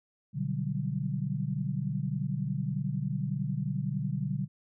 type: chord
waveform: sine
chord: G major seventh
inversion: first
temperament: equal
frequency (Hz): 123.47 / 146.83 / 185 / 196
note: B2 / D3 / F#3 / G3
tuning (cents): 0 / 0 / 0 / 0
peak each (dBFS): -35 / -32 / -36 / -37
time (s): 0.33-4.48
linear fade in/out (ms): 50
effects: none